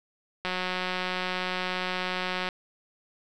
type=click train; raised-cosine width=0.3 ms; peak=-14 dBFS; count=374; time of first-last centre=0.45-2.488 s; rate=183 Hz; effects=none